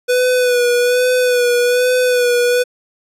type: tone with vibrato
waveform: square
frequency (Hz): 493.9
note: B4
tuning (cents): 0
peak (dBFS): -12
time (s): 0.08-2.64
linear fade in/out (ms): 20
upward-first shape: sine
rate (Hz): 1.2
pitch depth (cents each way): 33
effects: resampled to 32000 Hz